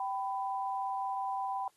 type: tone pair together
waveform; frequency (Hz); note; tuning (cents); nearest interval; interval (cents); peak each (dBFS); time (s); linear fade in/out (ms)
sine; 777.5 / 997; G5 / B5; -14 / +16; major third; 430; -34 / -36; 0-1.68; 2
effects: white hiss -70 dBFS RMS until 1.76 s + AAC 32 kbps